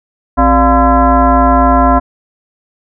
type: tone with frequency modulation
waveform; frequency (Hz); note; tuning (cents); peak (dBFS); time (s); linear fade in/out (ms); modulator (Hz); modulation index
sine; 380; F#4; +46; -5; 0.37-2; 20; 322; 2.6
effects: none